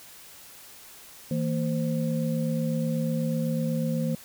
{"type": "tone cluster", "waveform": "sine", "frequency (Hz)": [160.7, 228.8, 520], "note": ["E3", "A#3", "C5"], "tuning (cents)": [-44, -32, -11], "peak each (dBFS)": [-27, -28, -33], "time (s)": [1.31, 4.15], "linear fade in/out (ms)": 2, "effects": ["white hiss -48 dBFS RMS until 4.24 s"]}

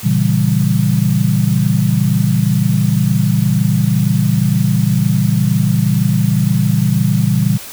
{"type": "chord", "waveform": "sine", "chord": "A# diminished seventh", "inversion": "none", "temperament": "equal", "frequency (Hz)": [116.54, 138.59, 164.81, 196], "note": ["A#2", "C#3", "E3", "G3"], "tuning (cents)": [0, 0, 0, 0], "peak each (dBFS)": -16, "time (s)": [0.03, 7.58], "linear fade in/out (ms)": 20, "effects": ["white hiss -31 dBFS RMS until 7.72 s"]}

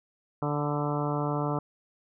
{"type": "harmonic tone with a mistuned harmonic", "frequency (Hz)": 146.83, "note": "D3", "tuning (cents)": 0, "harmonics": [1, 2, 3, 4, 5, 6, 7, 8, 9], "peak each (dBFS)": [-30, -33, -35, -36, -37, -38, -38, -39, -40], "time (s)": [0.42, 1.59], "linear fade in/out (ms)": 2, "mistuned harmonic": 7, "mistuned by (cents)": -24, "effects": []}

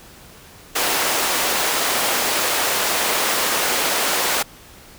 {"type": "high-pass noise", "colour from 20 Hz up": "pink", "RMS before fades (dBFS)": -20, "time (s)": [0.75, 4.43], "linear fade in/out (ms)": 10, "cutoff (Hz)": 480, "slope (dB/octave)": 12, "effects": ["pink hiss -44 dBFS RMS until 4.98 s"]}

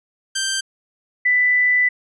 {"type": "tone pair in turn", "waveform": ["10% pulse", "sine"], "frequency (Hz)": [1568, 1988.1], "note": ["G6", "B6"], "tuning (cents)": [0, 11], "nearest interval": "major third", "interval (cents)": 411, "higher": "second", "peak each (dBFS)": [-11, -13], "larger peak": "first", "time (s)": [[0.35, 0.61], [1.25, 1.89]], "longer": "second", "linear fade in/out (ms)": 10, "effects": ["resampled to 22050 Hz"]}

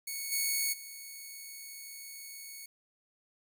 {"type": "tone with level steps", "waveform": "5% pulse", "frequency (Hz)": 2217, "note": "C#7", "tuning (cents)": 0, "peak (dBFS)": [-26, -19, -34], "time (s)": [0.07, 2.66], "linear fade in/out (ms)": 5, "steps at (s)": [0.31, 0.72], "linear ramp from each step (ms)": 20, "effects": []}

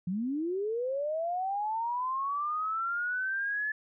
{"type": "linear sweep", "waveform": "sine", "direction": "up", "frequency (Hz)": [169.8, 1733], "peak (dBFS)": -29, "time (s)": [0.07, 3.72], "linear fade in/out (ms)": 5, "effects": []}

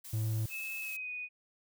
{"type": "noise", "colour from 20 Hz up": "blue", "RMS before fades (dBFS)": -47, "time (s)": [0.04, 0.97], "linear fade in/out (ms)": 10}
{"type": "tone", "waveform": "triangle", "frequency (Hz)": 110, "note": "A2", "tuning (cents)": 0, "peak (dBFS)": -28, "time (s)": [0.13, 0.46], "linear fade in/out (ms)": 5}
{"type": "tone with pitch glide", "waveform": "sine", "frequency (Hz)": [2600, 2481], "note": ["E7", "D#7"], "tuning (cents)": [-24, -6], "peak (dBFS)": -37, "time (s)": [0.49, 1.29], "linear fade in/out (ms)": 50, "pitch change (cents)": -82, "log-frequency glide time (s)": [0.8, 1.1]}
{"effects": []}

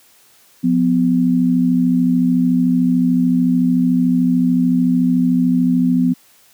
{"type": "tone pair together", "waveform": "sine", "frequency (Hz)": [177.7, 251.3], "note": ["F3", "B3"], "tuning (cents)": [30, 30], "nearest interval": "tritone", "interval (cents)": 600, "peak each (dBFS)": [-16, -13], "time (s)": [0.63, 6.14], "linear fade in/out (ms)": 20, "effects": ["white hiss -51 dBFS RMS until 6.53 s", "high-pass 100 Hz 12 dB/octave"]}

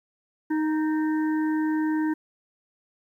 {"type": "harmonic tone with a mistuned harmonic", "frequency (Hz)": 311.1, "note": "D#4", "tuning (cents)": 0, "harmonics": [1, 3, 5, 6], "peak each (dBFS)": [-22, -35, -39, -40], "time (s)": [0.5, 2.14], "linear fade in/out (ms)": 10, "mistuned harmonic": 6, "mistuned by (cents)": -35, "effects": ["10-bit"]}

